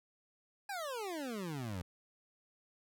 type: exponential sweep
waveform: 25% pulse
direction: down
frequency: 833 to 84 Hz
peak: -35 dBFS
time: 0.69-1.82 s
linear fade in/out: 5 ms
effects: none